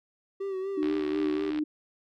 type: tone with vibrato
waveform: triangle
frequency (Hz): 384.9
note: G4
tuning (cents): -32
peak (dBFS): -28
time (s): 0.4-1.51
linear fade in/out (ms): 10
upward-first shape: sine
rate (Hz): 4.1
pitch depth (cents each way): 46
type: tone with tremolo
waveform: sine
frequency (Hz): 303.5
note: D#4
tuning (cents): -43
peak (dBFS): -25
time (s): 0.77-1.64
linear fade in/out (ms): 10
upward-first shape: triangle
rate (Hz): 2.6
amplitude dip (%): 50
type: click train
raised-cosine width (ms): 0.3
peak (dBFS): -24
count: 56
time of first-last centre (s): 0.83-1.589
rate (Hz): 72.5
effects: none